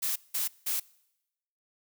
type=noise bursts; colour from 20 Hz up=blue; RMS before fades=-30 dBFS; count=3; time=0.02-0.8 s; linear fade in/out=10 ms; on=140 ms; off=180 ms; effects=noise-tail reverb RT60 0.9 s tail -24 dB re dry